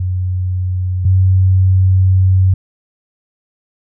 sine tone pair in turn, 91.7 / 93.79 Hz, F#2 / F#2, -15 / +24 cents, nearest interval unison, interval 39 cents, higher second, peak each -14 / -7 dBFS, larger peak second, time 0-1.05 / 1.05-2.54 s, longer second, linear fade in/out 5 ms, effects none

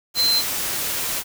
sine tone in noise, 4100 Hz, C8, 36 cents flat, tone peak -16 dBFS, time 0.15-0.43 s, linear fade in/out 50 ms, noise white, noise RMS -25 dBFS, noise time 0.14-1.24 s, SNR +6 dB, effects none

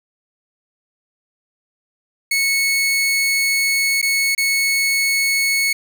sawtooth tone with dropouts, 2203 Hz, C#7, 11 cents flat, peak -12 dBFS, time 2.31-5.73 s, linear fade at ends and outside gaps 5 ms, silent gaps 4.016-4.026 / 4.35-4.378 s, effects none

